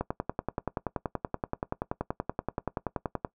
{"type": "click train", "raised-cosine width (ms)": 1, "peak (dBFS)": -15, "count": 35, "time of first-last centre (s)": [0.01, 3.248], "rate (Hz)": 10.5, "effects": ["noise-tail reverb RT60 0.1 s tail -19 dB re dry"]}